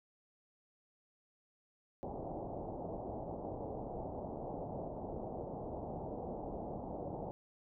white low-pass noise, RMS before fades -43 dBFS, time 2.03-7.31 s, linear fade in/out 0 ms, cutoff 810 Hz, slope 48 dB/octave, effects none

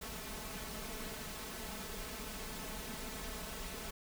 pink noise with comb filter, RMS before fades -44 dBFS, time 0.01-3.91 s, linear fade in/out 10 ms, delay 4.6 ms, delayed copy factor +0.75, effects none

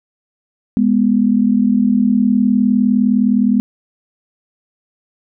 sine tone pair together, 207.3 / 246.9 Hz, G#3 / B3, -3 / 0 cents, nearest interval minor third, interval 303 cents, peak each -13 dBFS, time 0.77-3.6 s, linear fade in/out 0 ms, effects none

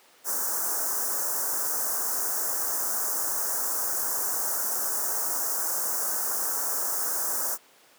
white band-stop noise, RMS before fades -28 dBFS, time 0.24-7.58 s, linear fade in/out 50 ms, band 1600 to 5600 Hz, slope 48 dB/octave, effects pink hiss -56 dBFS RMS until 7.98 s + high-pass 400 Hz 12 dB/octave

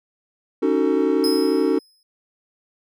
triangle chord, D# half-diminished seventh, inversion third, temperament just, 280 / 311.1 / 373.4 / 448 Hz, C#4 / D#4 / F#4 / A4, +18 / 0 / +16 / +31 cents, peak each -20 dBFS, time 0.62-1.79 s, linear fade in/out 10 ms
40% pulse tone with exponential decay, 5100 Hz, D#8, 42 cents sharp, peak -21 dBFS, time 1.24-2.03 s, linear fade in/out 1 ms, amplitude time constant 170 ms
effects none

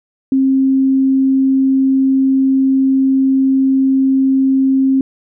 sine tone, 266.9 Hz, C4, 35 cents sharp, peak -9 dBFS, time 0.32-5.01 s, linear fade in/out 2 ms, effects none

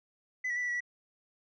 sine tone with pitch steps, 2007 / 1928 / 1978 / 1961 / 1934 / 1948 Hz, B6 / B6 / B6 / B6 / B6 / B6, +27 / -42 / +2 / -13 / -37 / -24 cents, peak -28 dBFS, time 0.44-0.806 s, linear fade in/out 10 ms, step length 61 ms, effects tanh soft clip ceiling -29 dBFS

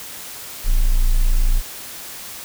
triangle tone, 29.14 Hz, A#0, in tune, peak -9 dBFS, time 0.64-1.62 s, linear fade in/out 50 ms, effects tanh soft clip ceiling -5 dBFS + white hiss -34 dBFS RMS until 2.44 s

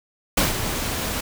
pink noise with ADSR envelope, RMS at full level -17 dBFS, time 0.37-1.21 s, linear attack 6 ms, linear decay 150 ms, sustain -9 dB, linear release 8 ms, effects none

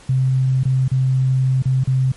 sine tone with dropouts, 130.81 Hz, C3, in tune, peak -13 dBFS, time 0.09-2.12 s, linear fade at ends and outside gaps 5 ms, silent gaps 0.634-0.653 / 0.881-0.915 / 1.623-1.655 / 1.838-1.873 s, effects pink hiss -45 dBFS RMS until 2.16 s + MP3 48 kbps

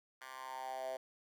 10% pulse tone with high-pass filter sweep, 130.81 Hz, C3, in tune, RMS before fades -44 dBFS, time 0.21-0.97 s, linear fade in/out 5 ms, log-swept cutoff 1300 to 590 Hz, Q 6.3, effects none

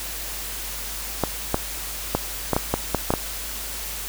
clicks, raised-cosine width 1 ms, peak -5 dBFS, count 9, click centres 1.237 / 1.544 / 2.15 / 2.533 / 2.565 / 2.74 / 2.947 / 3.105 / 3.138 s, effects added 50 Hz sine -37 dBFS peak until 4.08 s + white hiss -32 dBFS RMS until 4.08 s

